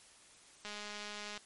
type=click train; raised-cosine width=0.2 ms; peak=-27 dBFS; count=152; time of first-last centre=0.65-1.376 s; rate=208 Hz; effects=white hiss -60 dBFS RMS until 1.45 s + MP3 48 kbps